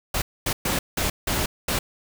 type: noise bursts at uneven times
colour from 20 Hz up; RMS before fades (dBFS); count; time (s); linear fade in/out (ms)
pink; -24; 6; 0.14-0.22 / 0.46-0.53 / 0.65-0.79 / 0.97-1.1 / 1.27-1.46 / 1.68-1.79; 5
effects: none